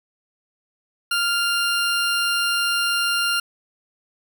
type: tone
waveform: 20% pulse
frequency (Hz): 1396.9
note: F6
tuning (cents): 0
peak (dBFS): -14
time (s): 1.11-3.4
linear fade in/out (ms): 5
effects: none